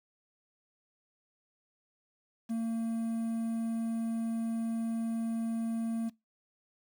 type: tone with quantisation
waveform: triangle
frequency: 227.4 Hz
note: A#3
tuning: 43 cents flat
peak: -28 dBFS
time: 2.49-6.1 s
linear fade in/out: 20 ms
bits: 9
effects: noise-tail reverb RT60 0.2 s tail -22 dB re dry